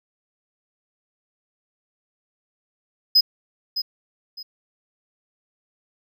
triangle tone with echo, 5040 Hz, D#8, 21 cents sharp, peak -10 dBFS, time 3.15-3.21 s, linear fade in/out 10 ms, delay 610 ms, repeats 2, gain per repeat -11 dB, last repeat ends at 4.43 s, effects none

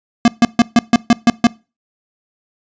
square tone bursts, 235.2 Hz, A#3, 16 cents sharp, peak -6 dBFS, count 8, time 0.25-1.47 s, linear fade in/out 2 ms, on 30 ms, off 140 ms, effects noise-tail reverb RT60 0.3 s tail -23 dB re dry + resampled to 16000 Hz

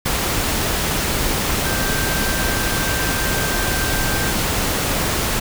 sine tone in noise, 1568 Hz, G6, in tune, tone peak -26 dBFS, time 1.65-4.31 s, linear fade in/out 10 ms, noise pink, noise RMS -20 dBFS, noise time 0.05-5.4 s, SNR -9 dB, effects none

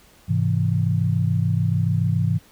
sine chord, Ab augmented, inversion none, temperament equal, 103.83 / 130.81 / 164.81 Hz, Ab2 / C3 / E3, 0 / 0 / 0 cents, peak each -21 / -23 / -22 dBFS, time 0.28-2.39 s, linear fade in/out 20 ms, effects pink hiss -53 dBFS RMS until 2.51 s

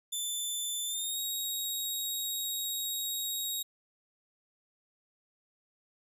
15% pulse tone with pitch glide, 3528 to 3781 Hz, A7 to A#7, +4 to +24 cents, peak -26 dBFS, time 0.12-3.63 s, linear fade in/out 10 ms, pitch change +120 cents, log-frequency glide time 0.86-1.19 s, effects none

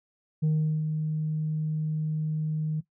sine tone with ADSR envelope, 155.1 Hz, D#3, 5 cents flat, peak -18 dBFS, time 0.42-2.81 s, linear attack 18 ms, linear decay 390 ms, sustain -7 dB, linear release 16 ms, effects noise-tail reverb RT60 0.1 s tail -17 dB re dry + tanh soft clip ceiling -20 dBFS

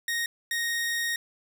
sawtooth tone pair in turn, 1864.7 / 1864.7 Hz, A#6 / A#6, 0 / 0 cents, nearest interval unison, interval 0 cents, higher neither, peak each -23 dBFS, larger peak neither, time 0.08-0.26 / 0.51-1.16 s, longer second, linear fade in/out 2 ms, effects none

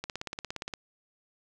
click train, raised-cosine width 0.2 ms, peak -18 dBFS, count 13, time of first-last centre 0.04-0.738 s, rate 17.2 Hz, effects none

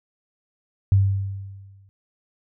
sine tone with exponential decay, 97.9 Hz, G2, 2 cents flat, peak -11 dBFS, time 0.92-1.89 s, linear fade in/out 0 ms, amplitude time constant 210 ms, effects none

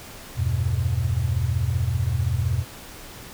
sine chord, E minor, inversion none, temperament equal, 82.41 / 98 / 123.47 Hz, E2 / G2 / B2, 0 / 0 / 0 cents, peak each -25 / -25 / -24 dBFS, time 0.35-2.65 s, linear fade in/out 50 ms, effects pink hiss -41 dBFS RMS until 3.33 s

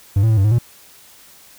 triangle tone with pitch steps, 98.6 / 112.2 / 110 / 97 / 106.7 / 118.9 Hz, G2 / A2 / A2 / G2 / G#2 / A#2, +11 / +34 / 0 / -18 / +47 / +35 cents, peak -9 dBFS, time 0.16-0.586 s, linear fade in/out 5 ms, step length 71 ms, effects white hiss -46 dBFS RMS until 1.58 s

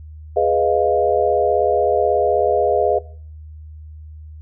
sine chord, F half-diminished seventh, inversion first, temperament equal, 415.3 / 493.9 / 622.3 / 698.5 Hz, Ab4 / Cb5 / Eb5 / F5, 0 / 0 / 0 / 0 cents, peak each -19 dBFS, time 0.36-2.99 s, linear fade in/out 10 ms, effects noise-tail reverb RT60 0.5 s tail -20 dB re dry + added 77 Hz sine -34 dBFS peak until 4.41 s

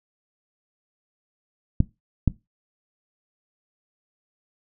clicks, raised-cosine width 5 ms, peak -5 dBFS, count 2, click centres 1.804 / 2.277 s, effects noise-tail reverb RT60 0.2 s tail -18 dB re dry

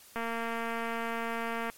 click train, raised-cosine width 0.5 ms, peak -20 dBFS, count 355, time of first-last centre 0.16-1.699 s, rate 230 Hz, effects white hiss -55 dBFS RMS until 1.77 s + MP3 64 kbps

